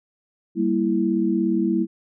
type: chord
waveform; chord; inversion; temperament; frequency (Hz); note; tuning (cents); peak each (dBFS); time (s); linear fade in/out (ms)
sine; E diminished; first; equal; 196 / 233.1 / 329.6; G3 / Bb3 / E4; 0 / 0 / 0; -23 / -24 / -21; 0.55-1.87; 50
effects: none